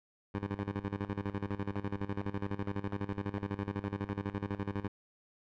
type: tone with tremolo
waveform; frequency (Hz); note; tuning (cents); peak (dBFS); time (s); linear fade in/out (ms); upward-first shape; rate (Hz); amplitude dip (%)
15% pulse; 100.3; G2; +40; -26; 0.34-4.88; 10; square; 12; 80
effects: low-pass 2000 Hz 12 dB/octave